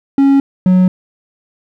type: tone pair in turn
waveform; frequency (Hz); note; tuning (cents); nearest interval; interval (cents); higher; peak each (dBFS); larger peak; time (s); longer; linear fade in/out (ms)
triangle; 275.5 / 183.87; C#4 / F#3; -11 / -11; perfect fifth; 700; first; -4; neither; 0.18-0.4 / 0.66-0.88; neither; 2
effects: none